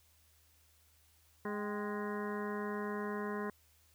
harmonic tone with a mistuned harmonic, 207.7 Hz, G#3, in tune, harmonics 1 / 2 / 3 / 4 / 5 / 6 / 7 / 8 / 9, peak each -40 / -40 / -50 / -50 / -44 / -54 / -50 / -51 / -49 dBFS, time 1.45-3.5 s, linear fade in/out 2 ms, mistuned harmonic 4, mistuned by -100 cents, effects added 78 Hz sine -69 dBFS peak until 3.94 s + white hiss -69 dBFS RMS until 3.94 s

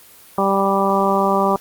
harmonic tone, 196 Hz, G3, in tune, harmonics 1 / 2 / 3 / 4 / 5 / 6, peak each -21 / -21 / -21 / -21 / -21 / -21 dBFS, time 0.38-1.56 s, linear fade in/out 2 ms, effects white hiss -45 dBFS RMS until 1.6 s + Opus 32 kbps

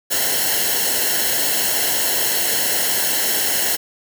white noise with comb filter, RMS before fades -19 dBFS, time 0.1-3.77 s, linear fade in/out 20 ms, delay 0.83 ms, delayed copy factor -0.75, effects none

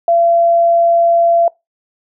sine tone, 680 Hz, F5, 46 cents flat, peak -8 dBFS, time 0.08-1.48 s, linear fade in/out 2 ms, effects noise-tail reverb RT60 0.2 s tail -23 dB re dry

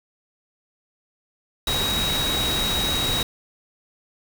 sine tone in noise, 3816 Hz, A#7, 40 cents sharp, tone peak -23 dBFS, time 1.67-3.23 s, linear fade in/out 2 ms, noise pink, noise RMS -26 dBFS, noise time 1.67-3.23 s, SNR 0 dB, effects none

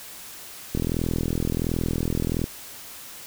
click train, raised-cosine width 3 ms, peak -12 dBFS, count 71, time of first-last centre 0.75-2.441 s, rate 41.4 Hz, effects white hiss -41 dBFS RMS until 3.26 s

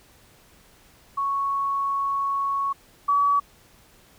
sine tone pair in turn, 1108.7 / 1139.2 Hz, C#6 / C#6, 0 / +47 cents, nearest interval unison, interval 47 cents, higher second, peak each -22 / -17 dBFS, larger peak second, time 1.17-2.73 / 3.08-3.4 s, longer first, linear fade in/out 10 ms, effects pink hiss -55 dBFS RMS until 4.18 s

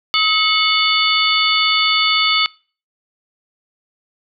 sine tone cluster, 1276 / 2189 / 2965 / 3535 / 4471 Hz, D#6 / C#7 / F#7 / A7 / C#8, +43 / -22 / +3 / +7 / +14 cents, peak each -19 dBFS, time 0.14-2.46 s, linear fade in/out 0 ms, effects noise-tail reverb RT60 0.4 s tail -25 dB re dry

